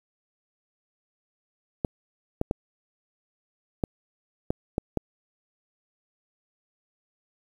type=clicks; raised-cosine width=2 ms; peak=-11 dBFS; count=7; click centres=1.848 / 2.414 / 2.511 / 3.838 / 4.505 / 4.781 / 4.973 s; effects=8-bit